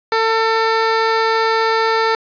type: tone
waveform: 15% pulse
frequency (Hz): 448.1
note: A4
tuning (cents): +32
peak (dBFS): -7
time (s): 0.12-2.15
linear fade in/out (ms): 2
effects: resampled to 11025 Hz + 7-bit